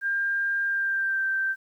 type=tone with pitch glide; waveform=sine; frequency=1600 to 1563.5 Hz; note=G6 to G6; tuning=+35 to -5 cents; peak=-23 dBFS; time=0.01-1.56 s; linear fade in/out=50 ms; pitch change=-40 cents; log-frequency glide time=0.65-1.25 s; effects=10-bit